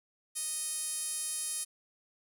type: tone with band-pass filter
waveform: 5% pulse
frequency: 622.3 Hz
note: D#5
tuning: in tune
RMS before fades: -36 dBFS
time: 0.35-1.65 s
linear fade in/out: 20 ms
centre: 11000 Hz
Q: 8.7
effects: none